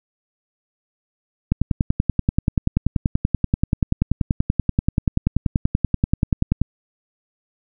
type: click train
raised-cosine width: 5 ms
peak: -4 dBFS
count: 54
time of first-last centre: 1.52-6.616 s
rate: 10.4 Hz
effects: none